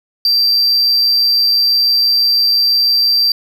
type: tone with amplitude modulation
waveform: triangle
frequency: 4699 Hz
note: D8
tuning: in tune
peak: -7 dBFS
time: 0.25-3.32 s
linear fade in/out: 2 ms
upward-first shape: sine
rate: 126 Hz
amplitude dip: 30%
effects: none